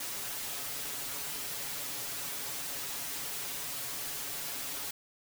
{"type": "noise with comb filter", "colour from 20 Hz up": "white", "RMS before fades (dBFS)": -38, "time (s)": [0, 4.91], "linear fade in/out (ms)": 5, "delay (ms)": 7.1, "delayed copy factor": 0.9, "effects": []}